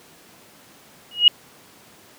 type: tone with exponential growth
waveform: sine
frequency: 2887 Hz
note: F#7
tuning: 43 cents flat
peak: -4 dBFS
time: 1.11-1.28 s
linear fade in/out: 2 ms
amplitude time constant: 35 ms
effects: pink hiss -49 dBFS RMS until 2.18 s + high-pass 150 Hz 12 dB/octave